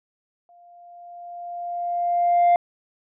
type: tone with exponential growth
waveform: sine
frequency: 698.5 Hz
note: F5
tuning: in tune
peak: -10 dBFS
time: 0.49-2.56 s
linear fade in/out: 1 ms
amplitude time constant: 450 ms
effects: tanh soft clip ceiling -12 dBFS